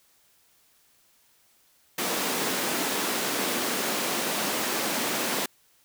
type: high-pass noise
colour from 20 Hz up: pink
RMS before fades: -28 dBFS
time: 1.98-5.46 s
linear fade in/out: 5 ms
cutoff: 210 Hz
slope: 24 dB/octave
effects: white hiss -63 dBFS RMS until 5.84 s